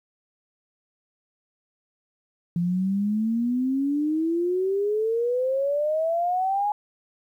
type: exponential sweep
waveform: sine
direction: up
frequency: 169.9 to 840 Hz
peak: -21 dBFS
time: 2.56-6.72 s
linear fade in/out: 2 ms
effects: 10-bit